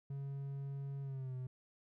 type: tone with pitch glide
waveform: triangle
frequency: 138.59 to 127.82 Hz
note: C#3 to C3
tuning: 0 to -40 cents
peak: -38 dBFS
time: 0.1-1.47 s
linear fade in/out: 5 ms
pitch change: -140 cents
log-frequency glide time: 1.02-1.35 s
effects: none